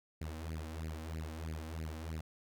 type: tone with flanger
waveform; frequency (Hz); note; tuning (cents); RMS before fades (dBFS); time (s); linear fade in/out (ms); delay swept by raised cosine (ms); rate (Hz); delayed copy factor
sawtooth; 79.5; D#2; +38; -42; 0.21-2.21; 5; 0.42 to 3.92; 3.1; +0.95
effects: none